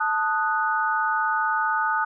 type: chord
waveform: sine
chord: D# diminished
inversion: second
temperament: equal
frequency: 880 / 1244.5 / 1480 Hz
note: A5 / D#6 / F#6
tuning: 0 / 0 / 0 cents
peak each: -25 dBFS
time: 0-2.05 s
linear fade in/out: 10 ms
effects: none